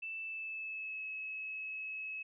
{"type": "tone with pitch glide", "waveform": "sine", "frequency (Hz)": [2649, 2578], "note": ["E7", "E7"], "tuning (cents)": [8, -39], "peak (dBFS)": -39, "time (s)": [0.02, 2.23], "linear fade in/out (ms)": 10, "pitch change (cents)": -47, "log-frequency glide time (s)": [0.2, 1.04], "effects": []}